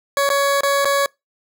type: tone with dropouts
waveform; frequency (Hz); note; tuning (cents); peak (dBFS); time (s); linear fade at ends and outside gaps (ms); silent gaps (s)
20% pulse; 560; C#5; +18; -10; 0.17-1.06; 1; 0.291-0.301 / 0.608-0.633 / 0.847-0.854
effects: noise-tail reverb RT60 0.2 s tail -25 dB re dry